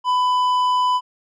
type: tone with low-pass filter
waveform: square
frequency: 999 Hz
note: B5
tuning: 20 cents sharp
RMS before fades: -18 dBFS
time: 0.04-1.01 s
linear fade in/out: 50 ms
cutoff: 3300 Hz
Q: 0.52
effects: none